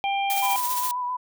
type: harmonic tone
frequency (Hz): 793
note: G5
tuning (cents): +20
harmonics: 1 / 3 / 4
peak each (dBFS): -23 / -30 / -34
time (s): 0.04-0.56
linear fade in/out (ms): 0
type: noise with tremolo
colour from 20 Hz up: blue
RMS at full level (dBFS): -27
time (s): 0.3-0.91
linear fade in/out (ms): 0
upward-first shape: sine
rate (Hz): 15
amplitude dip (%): 45
type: tone with vibrato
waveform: sine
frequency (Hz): 990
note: B5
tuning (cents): +4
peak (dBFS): -25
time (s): 0.42-1.17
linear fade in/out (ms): 10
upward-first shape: sine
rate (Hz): 7.5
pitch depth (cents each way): 27
effects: none